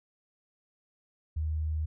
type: tone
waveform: sine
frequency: 77.8 Hz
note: D#2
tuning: in tune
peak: -28 dBFS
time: 1.36-1.86 s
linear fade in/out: 10 ms
effects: none